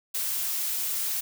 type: noise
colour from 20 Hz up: blue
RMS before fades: -29 dBFS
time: 0.14-1.21 s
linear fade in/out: 10 ms
effects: none